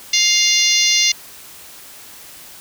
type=harmonic tone with a mistuned harmonic; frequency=701 Hz; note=F5; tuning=6 cents sharp; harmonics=3 / 4 / 5 / 6 / 7 / 8 / 9; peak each=-20 / -20 / -20 / -20 / -20 / -20 / -20 dBFS; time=0.13-1.12 s; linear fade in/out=5 ms; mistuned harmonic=8; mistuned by=+24 cents; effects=white hiss -39 dBFS RMS until 2.6 s